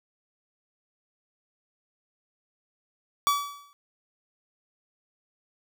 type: tone with exponential decay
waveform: 45% pulse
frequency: 1145 Hz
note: D6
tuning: 44 cents flat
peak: -18 dBFS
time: 3.27-3.73 s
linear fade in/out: 0 ms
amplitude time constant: 100 ms
effects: none